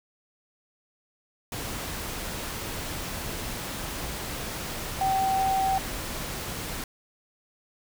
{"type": "tone in noise", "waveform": "sine", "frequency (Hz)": 770, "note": "G5", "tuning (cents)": -31, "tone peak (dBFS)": -22, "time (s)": [5.01, 5.78], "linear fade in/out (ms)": 2, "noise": "pink", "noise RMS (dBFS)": -34, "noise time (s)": [1.52, 6.84], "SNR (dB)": 9, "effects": []}